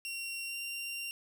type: tone with pitch glide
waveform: sawtooth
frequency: 2746 to 2768 Hz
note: F7 to F7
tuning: -30 to -16 cents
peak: -34 dBFS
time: 0.05-1.11 s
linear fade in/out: 0 ms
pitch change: +14 cents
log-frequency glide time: 0.46-0.55 s
effects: none